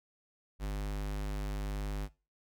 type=tone; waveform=square; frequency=50.5 Hz; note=G#1; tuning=48 cents flat; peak=-34 dBFS; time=0.59-2.09 s; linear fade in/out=50 ms; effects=noise-tail reverb RT60 0.3 s tail -20 dB re dry